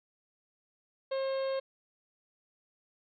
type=harmonic tone; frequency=536 Hz; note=C5; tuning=42 cents sharp; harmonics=1 / 2 / 3 / 4 / 5 / 6 / 7 / 8; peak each=-30 / -43 / -49 / -52 / -53 / -53 / -53 / -50 dBFS; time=1.11-1.6 s; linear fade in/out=10 ms; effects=none